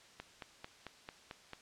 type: click train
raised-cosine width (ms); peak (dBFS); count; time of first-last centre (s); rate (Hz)
0.3; -28; 7; 0.2-1.533; 4.5
effects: white hiss -60 dBFS RMS until 1.61 s + low-pass 6000 Hz 12 dB/octave